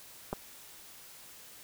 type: clicks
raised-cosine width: 1 ms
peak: -19 / -26 dBFS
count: 2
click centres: 0.329 / 0.334 s
effects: white hiss -52 dBFS RMS until 1.63 s